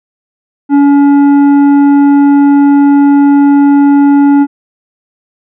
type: tone with tanh clipping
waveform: sine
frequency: 283.5 Hz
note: C#4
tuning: 39 cents sharp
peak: -4 dBFS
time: 0.69-4.47 s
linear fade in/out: 50 ms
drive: 9 dB
effects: none